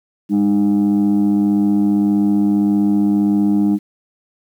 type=tone pair together; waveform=sine; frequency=203.4 / 305.1 Hz; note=G#3 / D#4; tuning=-36 / -34 cents; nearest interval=perfect fifth; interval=702 cents; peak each=-12 / -13 dBFS; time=0.29-3.79 s; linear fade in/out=50 ms; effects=tanh soft clip ceiling -9 dBFS + 8-bit